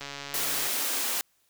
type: click train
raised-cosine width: 0.2 ms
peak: -20 dBFS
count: 94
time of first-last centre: 0.01-0.67 s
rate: 141 Hz
type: high-pass noise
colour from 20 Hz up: white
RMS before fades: -29 dBFS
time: 0.34-1.21 s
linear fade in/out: 0 ms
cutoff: 230 Hz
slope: 96 dB/octave
effects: white hiss -69 dBFS RMS until 1.49 s